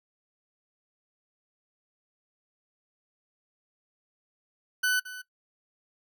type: tone with echo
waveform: 40% pulse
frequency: 1500 Hz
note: F#6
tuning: 23 cents sharp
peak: -22 dBFS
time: 4.83-5 s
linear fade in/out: 10 ms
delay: 220 ms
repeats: 1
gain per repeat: -15 dB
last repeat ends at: 5.22 s
effects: noise-tail reverb RT60 0.1 s tail -19 dB re dry